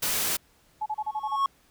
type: noise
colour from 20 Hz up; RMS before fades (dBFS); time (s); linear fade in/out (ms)
white; -27; 0.02-0.37; 10
type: tone bursts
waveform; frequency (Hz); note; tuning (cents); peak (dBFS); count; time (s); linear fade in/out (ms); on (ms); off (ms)
sine; 855; A5; -50; -26; 7; 0.81-1.365; 10; 51; 33
type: tone with exponential growth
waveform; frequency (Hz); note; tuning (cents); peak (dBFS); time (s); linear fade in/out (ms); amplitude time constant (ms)
triangle; 1100; C#6; -14; -17; 0.95-1.46; 2; 110
effects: pink hiss -62 dBFS RMS until 1.7 s